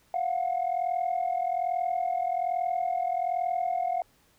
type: tone pair together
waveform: sine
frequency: 692.8 / 734 Hz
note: F5 / F#5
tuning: -14 / -14 cents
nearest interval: minor second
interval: 100 cents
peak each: -27 dBFS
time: 0.14-4.02 s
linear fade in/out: 2 ms
effects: tanh soft clip ceiling -21 dBFS + pink hiss -64 dBFS RMS until 4.38 s